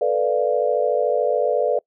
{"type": "chord", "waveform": "sine", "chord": "B half-diminished seventh", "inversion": "third", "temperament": "equal with one note detuned", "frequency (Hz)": [440, 493.9, 587.3, 695.6], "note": ["A4", "B4", "D5", "F5"], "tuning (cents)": [0, 0, 0, -7], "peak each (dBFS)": [-23, -21, -21, -26], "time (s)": [0.01, 1.79], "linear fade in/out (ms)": 5, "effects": ["noise-tail reverb RT60 0.1 s tail -26 dB re dry"]}